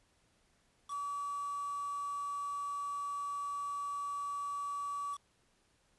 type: tone with quantisation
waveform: sine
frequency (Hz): 1144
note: D6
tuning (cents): -46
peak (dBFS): -36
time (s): 0.88-5.18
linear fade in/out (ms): 50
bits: 8
effects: pink hiss -72 dBFS RMS until 5.98 s + resampled to 24000 Hz